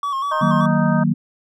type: tone with vibrato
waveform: triangle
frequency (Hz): 1107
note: C#6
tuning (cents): -3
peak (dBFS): -18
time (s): 0.03-0.66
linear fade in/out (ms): 2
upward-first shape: square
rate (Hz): 5.2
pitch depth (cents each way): 50
type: harmonic tone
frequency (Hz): 311.1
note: D#4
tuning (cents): 0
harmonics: 2 / 3 / 4 / 5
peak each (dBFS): -24 / -26 / -27 / -28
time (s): 0.31-1.04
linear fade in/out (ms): 10
type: chord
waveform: sine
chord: D# minor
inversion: none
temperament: just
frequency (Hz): 155.56 / 186.68 / 233.3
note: D#3 / F#3 / A#3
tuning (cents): 0 / +16 / +2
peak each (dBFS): -19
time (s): 0.41-1.14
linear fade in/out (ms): 10
effects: none